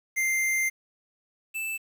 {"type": "tone pair in turn", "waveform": "square", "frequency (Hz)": [2093, 2642], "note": ["C7", "E7"], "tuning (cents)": [0, 3], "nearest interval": "major third", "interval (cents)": 403, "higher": "second", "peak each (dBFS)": [-24, -30], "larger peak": "first", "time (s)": [[0.16, 0.7], [1.54, 1.78]], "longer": "first", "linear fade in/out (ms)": 20, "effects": ["9-bit"]}